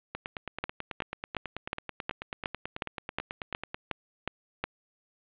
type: two click trains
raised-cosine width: 0.3 ms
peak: -13 / -18 dBFS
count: 12 / 34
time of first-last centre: 0.64-4.64 / 0.15-3.745 s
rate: 2.75 / 9.18 Hz
effects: resampled to 8000 Hz + 7-bit